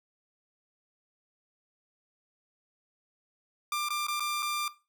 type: tone with dropouts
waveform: sawtooth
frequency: 1190 Hz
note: D6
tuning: 22 cents sharp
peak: -25 dBFS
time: 3.72-4.68 s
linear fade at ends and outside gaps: 2 ms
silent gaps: 3.887-3.904 / 4.068-4.083 / 4.197-4.204 / 4.424-4.427 s
effects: noise-tail reverb RT60 0.3 s tail -18 dB re dry